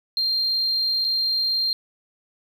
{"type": "tone with dropouts", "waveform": "triangle", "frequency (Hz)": 4186, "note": "C8", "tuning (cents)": 0, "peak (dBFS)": -17, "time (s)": [0.17, 1.73], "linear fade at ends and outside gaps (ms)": 1, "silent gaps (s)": [1.044, 1.048], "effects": ["tanh soft clip ceiling -17 dBFS", "9-bit"]}